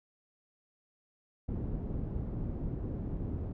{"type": "low-pass noise", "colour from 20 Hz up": "pink", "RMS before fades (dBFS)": -36, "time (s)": [1.48, 3.53], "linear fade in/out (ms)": 10, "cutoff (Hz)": 290, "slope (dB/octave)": 12, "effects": []}